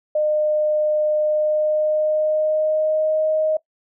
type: tone with pitch glide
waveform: sine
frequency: 608 to 624 Hz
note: D#5 to D#5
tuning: -40 to +5 cents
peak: -16 dBFS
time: 0.15-3.57 s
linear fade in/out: 5 ms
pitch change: +45 cents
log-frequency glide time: 1.19-3.26 s
effects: noise-tail reverb RT60 0.1 s tail -19 dB re dry